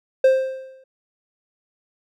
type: tone with exponential decay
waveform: triangle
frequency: 526 Hz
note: C5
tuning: 9 cents sharp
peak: -7 dBFS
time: 0.24-0.84 s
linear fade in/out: 5 ms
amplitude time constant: 130 ms
effects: none